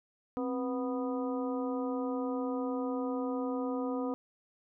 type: harmonic tone with a mistuned harmonic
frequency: 246.9 Hz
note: B3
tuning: in tune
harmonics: 1 / 2 / 3 / 4 / 5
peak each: -33 / -36 / -43 / -44 / -45 dBFS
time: 0.37-4.14 s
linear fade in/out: 0 ms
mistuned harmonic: 1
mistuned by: +110 cents
effects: none